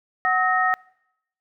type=tone cluster; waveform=sine; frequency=743 / 1282 / 1856 Hz; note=F#5 / E6 / A#6; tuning=+7 / -49 / -8 cents; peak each=-22 dBFS; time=0.25-0.74 s; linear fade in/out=0 ms; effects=noise-tail reverb RT60 0.8 s tail -25 dB re dry